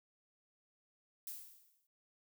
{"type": "noise with exponential decay", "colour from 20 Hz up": "violet", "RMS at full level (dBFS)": -43, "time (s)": [1.27, 1.87], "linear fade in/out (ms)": 2, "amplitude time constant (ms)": 130, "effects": ["noise-tail reverb RT60 0.1 s tail -23 dB re dry"]}